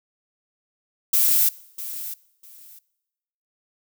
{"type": "noise with echo", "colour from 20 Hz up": "violet", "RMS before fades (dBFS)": -18, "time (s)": [1.13, 1.49], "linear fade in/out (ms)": 5, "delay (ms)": 650, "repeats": 2, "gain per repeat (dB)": -14, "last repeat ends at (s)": 2.79, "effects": ["noise-tail reverb RT60 1.0 s tail -22 dB re dry"]}